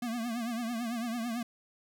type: tone with vibrato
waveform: square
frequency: 233.8 Hz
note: A#3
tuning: 5 cents sharp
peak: -33 dBFS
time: 0.02-1.43 s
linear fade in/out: 5 ms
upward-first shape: triangle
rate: 9 Hz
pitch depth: 110 cents each way
effects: none